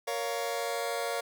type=chord; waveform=sawtooth; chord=Bb minor; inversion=none; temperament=just; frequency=466.2 / 559.4 / 699.2 Hz; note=Bb4 / Db5 / F5; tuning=0 / +16 / +2 cents; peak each=-31 dBFS; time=0.07-1.21 s; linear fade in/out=10 ms; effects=none